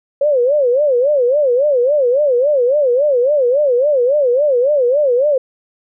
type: tone with vibrato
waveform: sine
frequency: 537 Hz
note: C5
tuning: 45 cents sharp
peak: -10 dBFS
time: 0.21-5.38 s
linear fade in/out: 5 ms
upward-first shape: sine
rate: 3.6 Hz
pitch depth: 200 cents each way
effects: none